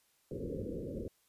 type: low-pass noise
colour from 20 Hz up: white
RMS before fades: -40 dBFS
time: 0.31-1.08 s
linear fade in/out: 2 ms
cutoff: 540 Hz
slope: 96 dB/octave
effects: white hiss -72 dBFS RMS until 1.28 s + resampled to 32000 Hz